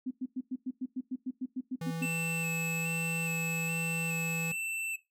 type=tone bursts; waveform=sine; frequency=256.7 Hz; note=C4; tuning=33 cents flat; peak=-31 dBFS; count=14; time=0.06-2.06 s; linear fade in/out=10 ms; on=50 ms; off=100 ms
type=tone; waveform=square; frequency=164.81 Hz; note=E3; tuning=in tune; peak=-35 dBFS; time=1.81-4.52 s; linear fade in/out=5 ms
type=tone with vibrato; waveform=square; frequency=2637 Hz; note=E7; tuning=in tune; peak=-34 dBFS; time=2.02-4.96 s; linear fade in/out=5 ms; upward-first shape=square; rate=1.2 Hz; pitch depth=23 cents each way
effects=noise-tail reverb RT60 0.2 s tail -17 dB re dry